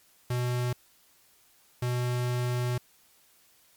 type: tone bursts at uneven times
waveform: square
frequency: 123.3 Hz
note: B2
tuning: 2 cents flat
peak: -27 dBFS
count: 2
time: 0.3-0.73 / 1.82-2.78 s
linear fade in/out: 5 ms
effects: white hiss -62 dBFS RMS until 3.76 s + MP3 96 kbps